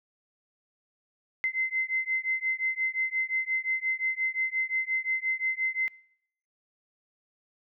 sine beating tone pair, 2062 / 2067.7 Hz, C7 / C7, -26 / -21 cents, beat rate 5.7 Hz, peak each -29 dBFS, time 1.44-5.88 s, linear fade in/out 0 ms, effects noise-tail reverb RT60 0.7 s tail -23 dB re dry

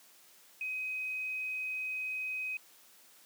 sine tone, 2521 Hz, D#7, 22 cents sharp, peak -34 dBFS, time 0.61-2.57 s, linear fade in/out 2 ms, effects white hiss -60 dBFS RMS until 3.25 s + high-pass 200 Hz 12 dB/octave

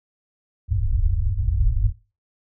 pink low-pass noise, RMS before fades -20 dBFS, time 0.68-1.93 s, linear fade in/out 50 ms, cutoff 110 Hz, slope 96 dB/octave, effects noise-tail reverb RT60 0.3 s tail -18 dB re dry

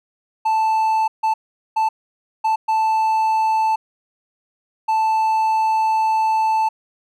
triangle tone bursts at uneven times, 880 Hz, A5, in tune, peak -13 dBFS, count 6, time 0.45-1.08 / 1.23-1.34 / 1.76-1.89 / 2.44-2.56 / 2.68-3.76 / 4.88-6.69 s, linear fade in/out 10 ms, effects none

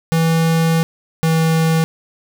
square tone pair in turn, 163.7 / 161.91 Hz, E3 / E3, -12 / -31 cents, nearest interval unison, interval 19 cents, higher first, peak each -13 dBFS, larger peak neither, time 0.12-0.83 / 1.23-1.84 s, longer first, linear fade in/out 0 ms, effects none

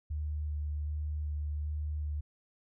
sine tone with vibrato, 74.9 Hz, D2, 35 cents sharp, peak -32 dBFS, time 0.1-2.21 s, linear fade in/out 10 ms, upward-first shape square, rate 1.3 Hz, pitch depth 11 cents each way, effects none

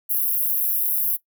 pink high-pass noise, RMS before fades -22 dBFS, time 0.09-1.17 s, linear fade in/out 20 ms, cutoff 11000 Hz, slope 96 dB/octave, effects noise-tail reverb RT60 0.1 s tail -17 dB re dry

